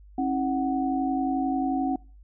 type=tone cluster; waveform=sine; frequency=270.6 / 321.9 / 742 Hz; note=C#4 / E4 / F#5; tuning=-42 / -41 / +5 cents; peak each=-25 / -32 / -28 dBFS; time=0.18-1.96 s; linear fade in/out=5 ms; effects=noise-tail reverb RT60 0.4 s tail -25 dB re dry + added 50 Hz sine -47 dBFS peak until 2.23 s